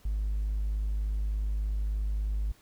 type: tone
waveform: triangle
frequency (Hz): 51.7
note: G#1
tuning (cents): -7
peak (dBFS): -24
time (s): 0.05-2.52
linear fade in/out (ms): 5
effects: tanh soft clip ceiling -23 dBFS + pink hiss -61 dBFS RMS until 2.61 s